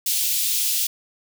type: high-pass noise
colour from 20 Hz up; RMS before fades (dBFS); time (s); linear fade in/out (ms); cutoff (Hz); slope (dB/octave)
white; -22; 0.06-0.87; 5; 2900; 24
effects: none